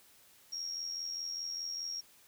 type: tone with amplitude modulation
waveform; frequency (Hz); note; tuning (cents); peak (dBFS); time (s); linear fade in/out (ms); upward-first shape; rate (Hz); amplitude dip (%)
sine; 5588; F8; 0; -34; 0.52-2.01; 10; sine; 84.9; 55
effects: white hiss -62 dBFS RMS until 2.27 s